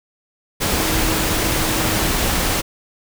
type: tone in noise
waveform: sine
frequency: 318.4 Hz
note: D#4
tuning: 40 cents sharp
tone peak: -26 dBFS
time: 0.78-2.1 s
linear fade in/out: 20 ms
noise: pink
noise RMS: -19 dBFS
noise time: 0.6-2.62 s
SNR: -10 dB
effects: none